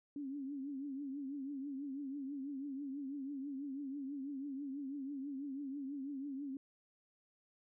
sine tone with vibrato, 277.2 Hz, C#4, in tune, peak -40 dBFS, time 0.16-6.57 s, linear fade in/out 2 ms, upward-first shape triangle, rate 6.1 Hz, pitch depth 110 cents each way, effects none

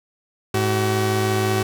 sawtooth tone pair together, 106.1 / 378.8 Hz, G#2 / F#4, +38 / +41 cents, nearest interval octave + minor seventh, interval 2203 cents, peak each -17 dBFS, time 0.54-1.63 s, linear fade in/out 5 ms, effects none

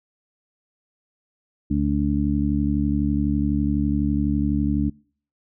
harmonic tone, 72 Hz, D2, 34 cents flat, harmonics 1 / 2 / 3 / 4, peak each -25 / -26 / -23 / -23 dBFS, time 1.7-4.9 s, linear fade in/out 10 ms, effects noise-tail reverb RT60 0.5 s tail -26 dB re dry

